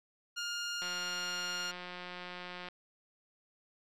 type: tone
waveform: 15% pulse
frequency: 1413 Hz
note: F6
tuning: 20 cents sharp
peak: -29 dBFS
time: 0.36-1.72 s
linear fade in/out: 20 ms
type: click train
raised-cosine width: 0.3 ms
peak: -28 dBFS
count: 335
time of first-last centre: 0.82-2.686 s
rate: 179 Hz
effects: low-pass 8000 Hz 12 dB/octave

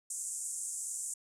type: band-pass noise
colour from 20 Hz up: white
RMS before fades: -39 dBFS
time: 0.1-1.14 s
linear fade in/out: 5 ms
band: 7000 to 9200 Hz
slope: 48 dB/octave
effects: none

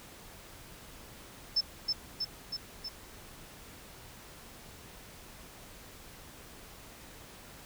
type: tone with echo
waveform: sine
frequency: 5274 Hz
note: E8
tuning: in tune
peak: -24 dBFS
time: 1.56-1.61 s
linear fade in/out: 10 ms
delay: 320 ms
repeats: 4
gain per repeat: -3 dB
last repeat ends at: 2.89 s
effects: pink hiss -51 dBFS RMS until 7.65 s

